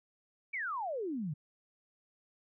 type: exponential sweep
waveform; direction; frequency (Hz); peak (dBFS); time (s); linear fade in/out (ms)
sine; down; 2371 to 138.5; -34; 0.53-1.34; 10
effects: none